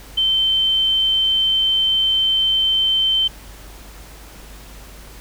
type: tone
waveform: sine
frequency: 3096 Hz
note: G7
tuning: 22 cents flat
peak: -14 dBFS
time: 0.17-3.28 s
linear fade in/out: 10 ms
effects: added 50 Hz sine -39 dBFS peak until 5.2 s + pink hiss -42 dBFS RMS until 5.2 s